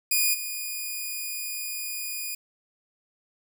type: tone with level steps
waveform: 5% pulse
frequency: 2457 Hz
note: D#7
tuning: 22 cents flat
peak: -11 / -21 dBFS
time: 0.11-2.35 s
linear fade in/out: 5 ms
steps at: 0.33 s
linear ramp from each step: 20 ms
effects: none